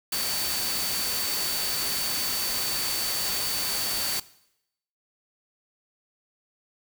sine tone in noise, 4532 Hz, C#8, 37 cents sharp, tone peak -31 dBFS, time 0.12-4.2 s, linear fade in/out 5 ms, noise white, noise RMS -29 dBFS, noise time 0.12-4.2 s, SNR -5 dB, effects noise-tail reverb RT60 0.8 s tail -19 dB re dry

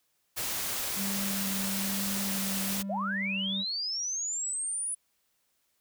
white noise, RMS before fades -33 dBFS, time 0.36-2.83 s, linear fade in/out 20 ms
triangle tone with vibrato, 196 Hz, G3, in tune, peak -31 dBFS, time 0.95-3.65 s, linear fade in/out 50 ms, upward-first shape sine, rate 1.1 Hz, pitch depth 14 cents each way
sine linear sweep, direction up, 542 to 10000 Hz, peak -30 dBFS, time 2.89-4.95 s, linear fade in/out 10 ms
effects white hiss -74 dBFS RMS until 5.8 s

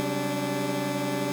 20% pulse tone cluster, 134.1 / 188.9 / 200.3 / 291.1 Hz, C3 / F#3 / G3 / D4, +43 / +36 / +38 / -15 cents, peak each -28 / -29 / -32 / -24 dBFS, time 0-1.32 s, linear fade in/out 0 ms, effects none

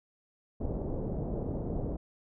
pink low-pass noise, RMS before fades -34 dBFS, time 0.6-1.97 s, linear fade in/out 10 ms, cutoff 600 Hz, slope 24 dB/octave, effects none

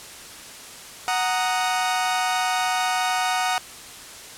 sawtooth chord, D# minor, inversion first, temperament equal, 740 / 932.3 / 1244.5 Hz, F#5 / A#5 / D#6, 0 / 0 / 0 cents, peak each -19 / -24 / -24 dBFS, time 1.08-3.58 s, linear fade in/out 0 ms, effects white hiss -40 dBFS RMS until 4.37 s + low-pass 10000 Hz 12 dB/octave

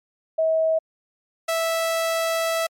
sine / sawtooth tone pair in turn, 642 / 657 Hz, E5 / E5, -46 / -6 cents, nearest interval unison, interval 40 cents, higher second, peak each -17 dBFS, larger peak neither, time 0.38-0.79 / 1.48-2.67 s, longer second, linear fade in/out 10 ms, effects MP3 64 kbps

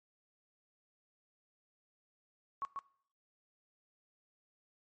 sine tone with echo, 1111 Hz, C#6, 4 cents sharp, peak -34 dBFS, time 2.62-2.65 s, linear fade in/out 0 ms, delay 140 ms, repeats 1, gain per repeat -3 dB, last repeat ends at 2.79 s, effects noise-tail reverb RT60 0.6 s tail -21 dB re dry + MP3 32 kbps

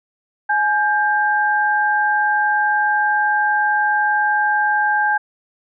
sine tone pair together, 841 / 1587.6 Hz, G#5 / G6, +22 / +22 cents, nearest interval major seventh, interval 1100 cents, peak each -17 dBFS, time 0.49-5.18 s, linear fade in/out 10 ms, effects none

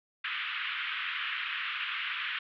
white band-pass noise, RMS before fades -35 dBFS, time 0.24-2.39 s, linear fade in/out 5 ms, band 1200 to 3200 Hz, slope 48 dB/octave, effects none

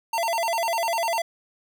square tone with vibrato, 784 Hz, G5, in tune, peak -23 dBFS, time 0.13-1.22 s, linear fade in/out 5 ms, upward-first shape square, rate 10 Hz, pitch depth 260 cents each way, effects none

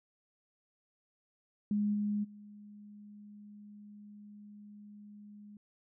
sine tone with level steps, 207.2 Hz, G#3, 4 cents flat, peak -28 / -30 / -49 dBFS, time 1.71-5.57 s, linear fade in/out 2 ms, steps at 1.93 / 2.23 s, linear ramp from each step 20 ms, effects none

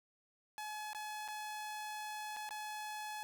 sawtooth tone with dropouts, 850 Hz, G#5, 40 cents sharp, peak -38 dBFS, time 0.58-3.23 s, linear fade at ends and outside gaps 0 ms, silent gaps 0.932-0.948 / 1.279-1.285 / 2.364-2.368 / 2.491-2.508 s, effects none

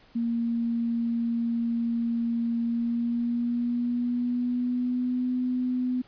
sine tone with pitch glide, 233.1 to 251.3 Hz, A#3 to B3, 0 to +30 cents, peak -24 dBFS, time 0.15-6.02 s, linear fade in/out 10 ms, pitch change +130 cents, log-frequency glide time 2.62-5.33 s, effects pink hiss -57 dBFS RMS until 6.07 s + resampled to 11025 Hz

